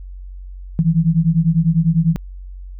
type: beating tone pair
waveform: sine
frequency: 159.4 / 169.4 Hz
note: D#3 / E3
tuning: +42 / +48 cents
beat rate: 10 Hz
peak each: -15 dBFS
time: 0.79-2.16 s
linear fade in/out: 0 ms
effects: added 46 Hz sine -30 dBFS peak until 2.79 s